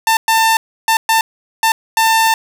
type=tone bursts at uneven times; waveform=sawtooth; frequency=895 Hz; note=A5; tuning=29 cents sharp; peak=-6 dBFS; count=6; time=0.07-0.17 / 0.28-0.57 / 0.88-0.97 / 1.09-1.21 / 1.63-1.72 / 1.97-2.34 s; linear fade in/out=2 ms; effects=none